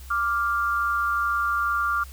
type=tone pair together; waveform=sine; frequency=1174.7 / 1397 Hz; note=D6 / F6; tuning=0 / 0 cents; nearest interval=minor third; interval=300 cents; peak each=-24 dBFS; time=0.1-2.04 s; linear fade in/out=10 ms; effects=added 65 Hz sine -39 dBFS peak until 2.12 s + white hiss -49 dBFS RMS until 2.12 s